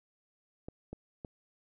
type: clicks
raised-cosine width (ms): 2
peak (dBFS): -28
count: 3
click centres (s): 0.685 / 0.93 / 1.248
effects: none